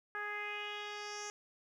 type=tone with low-pass filter sweep; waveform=10% pulse; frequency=415.3 Hz; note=G#4; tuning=in tune; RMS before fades=-42 dBFS; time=0.15-1.3 s; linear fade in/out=0 ms; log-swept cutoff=1600 to 6600 Hz; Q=3.7; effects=12-bit